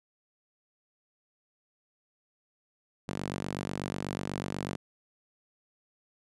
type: tone with high-pass filter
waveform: sawtooth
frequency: 48.14 Hz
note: G1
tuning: 31 cents flat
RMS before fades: -36 dBFS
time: 3.08-4.76 s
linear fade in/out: 0 ms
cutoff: 170 Hz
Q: 1.2
effects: resampled to 24000 Hz